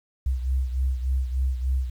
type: beating tone pair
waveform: sine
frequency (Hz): 64.4 / 67.8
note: C2 / C#2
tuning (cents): -27 / -38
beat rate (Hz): 3.4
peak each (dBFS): -22 / -28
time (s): 0.26-1.9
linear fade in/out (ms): 5
effects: tanh soft clip ceiling -16 dBFS + 9-bit